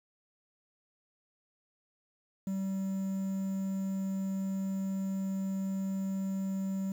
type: tone with quantisation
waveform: triangle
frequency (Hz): 192.8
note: G3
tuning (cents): -28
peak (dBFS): -29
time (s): 2.47-6.92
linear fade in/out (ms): 2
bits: 9
effects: none